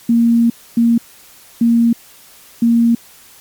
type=tone bursts at uneven times; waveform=sine; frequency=233.1 Hz; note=A#3; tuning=in tune; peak=-8 dBFS; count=4; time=0.09-0.5 / 0.77-0.98 / 1.61-1.93 / 2.62-2.95 s; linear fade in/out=5 ms; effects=white hiss -43 dBFS RMS until 3.4 s + MP3 96 kbps